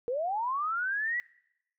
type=linear sweep; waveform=sine; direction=up; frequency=461.4 to 1975.5 Hz; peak=-28 dBFS; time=0.08-1.2 s; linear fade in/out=0 ms; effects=noise-tail reverb RT60 0.8 s tail -23 dB re dry